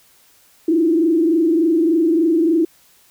sine tone with frequency modulation, 328.4 Hz, E4, 6 cents flat, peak -12 dBFS, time 0.68-2.65 s, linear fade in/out 5 ms, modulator 23.4 Hz, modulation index 0.92, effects white hiss -53 dBFS RMS until 3.1 s

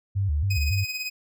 sine tone with vibrato, 85.2 Hz, F2, 42 cents flat, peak -21 dBFS, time 0.15-0.85 s, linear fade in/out 20 ms, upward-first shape square, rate 3.6 Hz, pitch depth 250 cents each way
25% pulse tone with tremolo, 2510 Hz, D#7, 15 cents sharp, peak -23 dBFS, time 0.5-1.1 s, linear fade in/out 10 ms, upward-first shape sine, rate 18 Hz, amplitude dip 55%
effects none

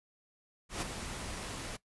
pink noise with ADSR envelope, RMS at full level -34 dBFS, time 0.69-1.77 s, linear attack 130 ms, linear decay 11 ms, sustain -7 dB, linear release 13 ms, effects noise-tail reverb RT60 0.1 s tail -18 dB re dry + resampled to 24000 Hz

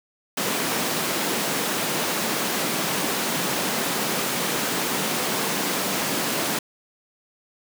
pink high-pass noise, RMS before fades -25 dBFS, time 0.37-6.59 s, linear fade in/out 5 ms, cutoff 170 Hz, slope 24 dB/octave, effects none

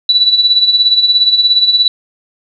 sine tone with tremolo, 3951 Hz, B7, in tune, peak -4 dBFS, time 0.09-1.88 s, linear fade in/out 2 ms, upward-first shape sine, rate 17 Hz, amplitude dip 65%, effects none

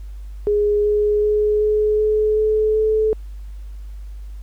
sine tone with pitch steps, 415.3 / 418.4 / 421.6 / 424.8 / 428 / 431.2 / 434.4 Hz, G#4 / G#4 / G#4 / G#4 / A4 / A4 / A4, 0 / +13 / +26 / +39 / -48 / -35 / -22 cents, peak -14 dBFS, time 0.47-3.13 s, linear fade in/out 0 ms, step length 380 ms, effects added 50 Hz sine -30 dBFS peak until 4.42 s + pink hiss -57 dBFS RMS until 4.42 s

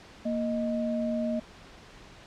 sine tone pair together, 233.1 / 622.8 Hz, A#3 / D#5, 0 / +2 cents, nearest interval octave + perfect fourth, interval 1702 cents, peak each -28 / -31 dBFS, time 0.25-1.4 s, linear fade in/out 10 ms, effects pink hiss -50 dBFS RMS until 2.26 s + low-pass 5000 Hz 12 dB/octave

